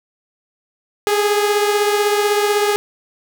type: beating tone pair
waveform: sawtooth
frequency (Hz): 411.5 / 427.5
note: G#4 / A4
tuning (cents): -16 / -50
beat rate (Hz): 16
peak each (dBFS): -11 / -18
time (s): 1.07-2.76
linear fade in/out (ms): 0
effects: none